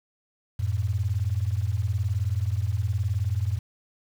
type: beating tone pair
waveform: sine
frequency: 90.1 / 109.1 Hz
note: F#2 / A2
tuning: -45 / -14 cents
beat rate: 19 Hz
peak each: -26 dBFS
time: 0.59-3.59 s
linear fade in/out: 10 ms
effects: 8-bit